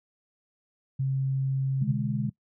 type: tone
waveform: sine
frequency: 134.3 Hz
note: C3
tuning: 46 cents sharp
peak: -24 dBFS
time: 0.99-1.92 s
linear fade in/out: 10 ms
type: chord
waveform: sine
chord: G# diminished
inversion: first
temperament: equal with one note detuned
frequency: 126.43 / 146.83 / 207.7 Hz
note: B2 / D3 / G#3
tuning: +41 / 0 / 0 cents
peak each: -30 dBFS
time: 1.81-2.3 s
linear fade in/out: 10 ms
effects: noise-tail reverb RT60 0.1 s tail -21 dB re dry

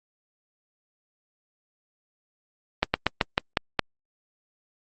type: slowing click train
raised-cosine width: 0.3 ms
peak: -3 dBFS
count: 7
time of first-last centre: 2.83-3.793 s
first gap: 110 ms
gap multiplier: 1.15
effects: Opus 32 kbps

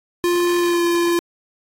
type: tone with pitch glide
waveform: square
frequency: 349.8 to 343.8 Hz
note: F4 to F4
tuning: +3 to -27 cents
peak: -16 dBFS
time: 0.24-1.19 s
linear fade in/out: 0 ms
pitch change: -30 cents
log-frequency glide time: 0.57-0.83 s
type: clicks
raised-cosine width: 0.5 ms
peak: -22 dBFS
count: 5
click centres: 0.451 / 0.506 / 0.738 / 0.951 / 1.085 s
effects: AAC 64 kbps

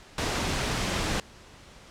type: noise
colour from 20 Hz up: pink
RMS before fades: -28 dBFS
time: 0.18-1.2 s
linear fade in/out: 2 ms
effects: pink hiss -50 dBFS RMS until 1.9 s + low-pass 7000 Hz 12 dB/octave

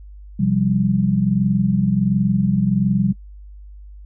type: chord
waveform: sine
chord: C suspended fourth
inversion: none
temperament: equal with one note detuned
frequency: 129.01 / 174.61 / 196 Hz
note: C3 / F3 / G3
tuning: -24 / 0 / 0 cents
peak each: -21 / -20 / -17 dBFS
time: 0.39-3.13 s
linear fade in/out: 10 ms
effects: noise-tail reverb RT60 0.1 s tail -26 dB re dry + added 50 Hz sine -36 dBFS peak until 4.05 s

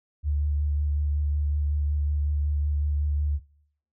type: tone with vibrato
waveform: sine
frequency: 73.42 Hz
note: D2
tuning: in tune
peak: -22 dBFS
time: 0.23-3.4 s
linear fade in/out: 50 ms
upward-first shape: sine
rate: 5.4 Hz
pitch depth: 17 cents each way
effects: noise-tail reverb RT60 0.6 s tail -19 dB re dry

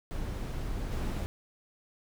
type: noise with level steps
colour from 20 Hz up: brown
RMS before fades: -35 / -32 dBFS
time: 0.11-1.26 s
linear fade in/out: 0 ms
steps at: 0.91 s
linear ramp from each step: 10 ms
effects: none

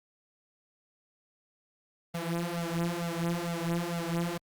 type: tone with flanger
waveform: sawtooth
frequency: 170 Hz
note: F3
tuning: 46 cents flat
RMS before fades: -32 dBFS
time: 2.14-4.38 s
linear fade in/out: 10 ms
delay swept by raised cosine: 1.4 to 5.8 ms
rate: 2.2 Hz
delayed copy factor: +0.9
effects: Opus 24 kbps

